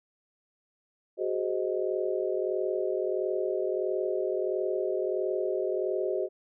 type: chord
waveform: sine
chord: Ab dominant seventh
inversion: third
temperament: just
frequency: 373.8 / 415.3 / 519.1 / 623 Hz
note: Gb4 / Ab4 / C5 / Eb5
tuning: +18 / 0 / -14 / +2 cents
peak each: -30 / -33 / -34 / -33 dBFS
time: 1.17-6.29 s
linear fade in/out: 50 ms
effects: none